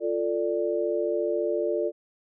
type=chord; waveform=sine; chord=D minor; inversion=first; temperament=equal with one note detuned; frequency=349.2 / 443.6 / 587.3 Hz; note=F4 / A4 / D5; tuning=0 / +14 / 0 cents; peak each=-28 dBFS; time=0-1.92 s; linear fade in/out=50 ms; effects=none